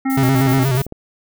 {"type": "harmonic tone", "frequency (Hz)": 266.8, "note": "C4", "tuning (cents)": 34, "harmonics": [1, 3, 5, 7, 8], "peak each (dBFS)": [-16, -26, -30, -33, -34], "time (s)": [0.05, 0.64], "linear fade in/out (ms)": 10}
{"type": "noise with tremolo", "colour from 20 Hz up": "violet", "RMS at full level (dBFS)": -29, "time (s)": [0.1, 0.86], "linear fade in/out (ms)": 0, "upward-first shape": "square", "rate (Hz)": 7.7, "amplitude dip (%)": 65}
{"type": "tone with vibrato", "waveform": "square", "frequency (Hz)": 130.81, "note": "C3", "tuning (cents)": 0, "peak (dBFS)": -15, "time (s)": [0.17, 0.82], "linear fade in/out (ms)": 5, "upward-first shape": "square", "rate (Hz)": 8.3, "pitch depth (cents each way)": 70}
{"type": "click train", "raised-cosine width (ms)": 2, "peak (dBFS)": -16, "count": 13, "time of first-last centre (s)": [0.23, 0.924], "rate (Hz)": 17.3}
{"effects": []}